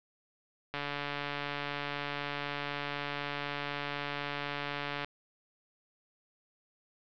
click train, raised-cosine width 0.3 ms, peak -19 dBFS, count 621, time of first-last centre 0.74-5.046 s, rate 144 Hz, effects low-pass 4000 Hz 12 dB/octave

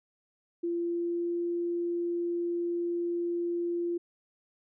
sine tone with pitch glide, 342.5 to 345.1 Hz, F4 to F4, -34 to -21 cents, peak -28 dBFS, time 0.63-3.98 s, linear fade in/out 10 ms, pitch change +13 cents, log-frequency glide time 0.77-1.41 s, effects none

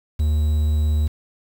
triangle tone with quantisation, 76.4 Hz, D#2, 31 cents flat, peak -14 dBFS, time 0.19-1.08 s, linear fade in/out 10 ms, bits 7, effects none

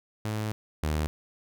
sawtooth tone pair in turn, 107.6 / 76.59 Hz, A2 / D#2, -38 / -27 cents, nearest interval tritone, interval 589 cents, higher first, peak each -25 / -22 dBFS, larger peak second, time 0.25-0.52 / 0.83-1.07 s, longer first, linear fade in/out 0 ms, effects none

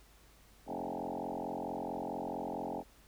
sine tone with frequency modulation, 536 Hz, C5, 42 cents sharp, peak -36 dBFS, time 0.66-2.84 s, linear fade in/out 50 ms, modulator 44.5 Hz, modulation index 7.5, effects added 50 Hz sine -62 dBFS peak until 3.07 s + pink hiss -63 dBFS RMS until 3.07 s

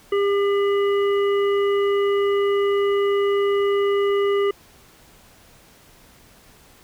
harmonic tone with a mistuned harmonic, 401.3 Hz, G4, 41 cents sharp, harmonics 1 / 3 / 5 / 7, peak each -17 / -28 / -33 / -36 dBFS, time 0.12-4.51 s, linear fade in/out 5 ms, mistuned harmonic 7, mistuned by +63 cents, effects pink hiss -51 dBFS RMS until 6.83 s

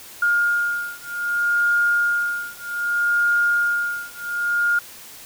sine beating tone pair, 1417 / 1417.64 Hz, F6 / F6, +25 / +25 cents, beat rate 0.64 Hz, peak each -21 dBFS, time 0.22-4.79 s, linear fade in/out 5 ms, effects white hiss -41 dBFS RMS until 5.25 s

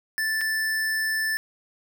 square tone with dropouts, 1760 Hz, A6, in tune, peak -24 dBFS, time 0.18-1.37 s, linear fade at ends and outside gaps 0 ms, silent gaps 0.41-0.414 s, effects none

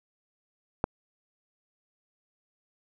click, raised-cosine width 1 ms, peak -10 dBFS, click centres 0.841 s, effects none

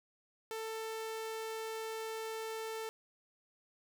sawtooth tone, 444 Hz, A4, 16 cents sharp, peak -35 dBFS, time 0.51-2.89 s, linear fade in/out 0 ms, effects none

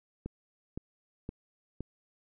click train, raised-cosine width 3 ms, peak -24 dBFS, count 4, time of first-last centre 0.26-1.806 s, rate 1.94 Hz, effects none

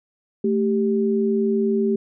sine tone pair together, 220 / 392 Hz, A3 / G4, 0 / 0 cents, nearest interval minor seventh, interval 1000 cents, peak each -20 dBFS, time 0.44-1.96 s, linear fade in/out 5 ms, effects none

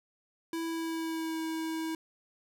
square tone with pitch glide, 329.6 to 321.9 Hz, E4 to E4, 0 to -41 cents, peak -33 dBFS, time 0.53-1.95 s, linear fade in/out 2 ms, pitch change -41 cents, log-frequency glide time 0.65-1.4 s, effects none

